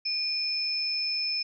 sine tone pair together, 2436 / 5246 Hz, D#7 / E8, -37 / -9 cents, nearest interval octave + minor second, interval 1328 cents, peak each -35 / -27 dBFS, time 0.05-1.43 s, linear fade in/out 10 ms, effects none

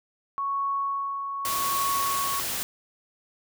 sine tone with tremolo, 1108.7 Hz, C#6, in tune, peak -24 dBFS, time 0.38-2.4 s, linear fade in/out 0 ms, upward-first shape sine, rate 0.82 Hz, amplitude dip 45%
white noise, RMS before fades -30 dBFS, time 1.45-2.63 s, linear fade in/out 0 ms
effects none

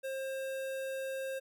square tone with notch filter, 533 Hz, C5, 32 cents sharp, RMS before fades -38 dBFS, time 0.03-1.4 s, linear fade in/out 20 ms, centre 5200 Hz, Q 1.8, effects none

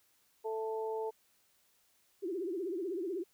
harmonic tone, 220.6 Hz, A3, 5 cents sharp, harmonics 2 / 3 / 4, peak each -35 / -47 / -41 dBFS, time 0.44-1.11 s, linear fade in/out 20 ms
sine tone with vibrato, 362.2 Hz, F#4, 37 cents flat, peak -34 dBFS, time 2.22-3.24 s, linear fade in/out 20 ms, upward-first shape triangle, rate 16 Hz, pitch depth 220 cents each way
effects white hiss -71 dBFS RMS until 3.33 s

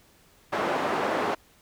white band-pass noise, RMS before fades -27 dBFS, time 0.52-1.35 s, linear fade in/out 10 ms, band 260 to 1000 Hz, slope 12 dB/octave, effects pink hiss -59 dBFS RMS until 1.61 s

